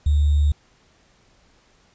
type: tone with sample-and-hold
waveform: sine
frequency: 73.42 Hz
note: D2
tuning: in tune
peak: -14 dBFS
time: 0.06-0.52 s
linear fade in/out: 5 ms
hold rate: 3675 Hz
effects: pink hiss -58 dBFS RMS until 1.94 s + resampled to 16000 Hz